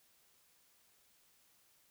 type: silence
effects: white hiss -70 dBFS RMS until 1.9 s